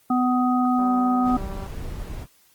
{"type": "harmonic tone", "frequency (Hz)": 250.3, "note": "B3", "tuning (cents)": 23, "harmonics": [1, 3, 5], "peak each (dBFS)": [-19, -24, -26], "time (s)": [0.1, 1.37], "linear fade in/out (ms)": 5}
{"type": "click train", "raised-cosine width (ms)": 1, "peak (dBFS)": -26, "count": 171, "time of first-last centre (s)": [0.79, 1.666], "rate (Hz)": 194}
{"type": "noise", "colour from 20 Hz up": "brown", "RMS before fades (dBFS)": -32, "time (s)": [1.23, 2.27], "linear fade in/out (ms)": 50}
{"effects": ["white hiss -59 dBFS RMS until 2.54 s", "Opus 24 kbps"]}